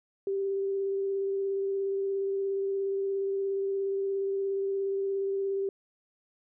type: tone with vibrato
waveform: sine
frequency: 392 Hz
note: G4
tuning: in tune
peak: -27 dBFS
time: 0.27-5.69 s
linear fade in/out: 2 ms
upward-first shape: square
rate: 17 Hz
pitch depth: 10 cents each way
effects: none